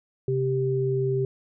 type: tone pair together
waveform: sine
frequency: 132.4 / 391.6 Hz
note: C3 / G4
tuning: +21 / -2 cents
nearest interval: octave + perfect fifth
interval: 1877 cents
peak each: -25 / -24 dBFS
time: 0.28-1.25 s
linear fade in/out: 2 ms
effects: none